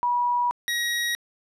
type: tone pair in turn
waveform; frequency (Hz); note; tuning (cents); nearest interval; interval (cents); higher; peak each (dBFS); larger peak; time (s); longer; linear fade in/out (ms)
sine / 25% pulse; 970 / 1897.9; B5 / A#6; -31 / +31; octave; 1162; second; -20; neither; 0.03-0.51 / 0.68-1.15; first; 0
effects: low-pass 12000 Hz 12 dB/octave